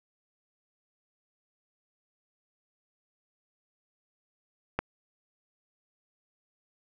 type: click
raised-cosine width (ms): 0.5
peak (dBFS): -12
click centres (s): 4.79
effects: none